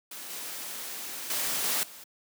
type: noise with level steps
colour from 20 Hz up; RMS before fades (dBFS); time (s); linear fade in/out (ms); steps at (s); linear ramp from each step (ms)
white; -41 / -38 / -30 / -28 / -47; 0.11-2.04; 5; 0.3 / 1.3 / 1.64 / 1.83; 2
effects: high-pass 200 Hz 12 dB/octave